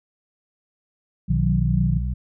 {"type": "chord", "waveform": "sine", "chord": "B major", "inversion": "none", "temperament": "equal with one note detuned", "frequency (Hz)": [123.47, 155.56, 181.61], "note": ["B2", "D#3", "F#3"], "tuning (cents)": [0, 0, -32], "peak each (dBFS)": [-24, -22, -23], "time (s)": [1.28, 1.99], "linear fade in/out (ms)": 20}
{"type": "harmonic tone", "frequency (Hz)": 61.74, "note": "B1", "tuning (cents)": 0, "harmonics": [1, 2, 3], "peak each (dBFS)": [-23, -29, -33], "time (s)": [1.29, 2.14], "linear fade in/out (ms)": 10}
{"effects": []}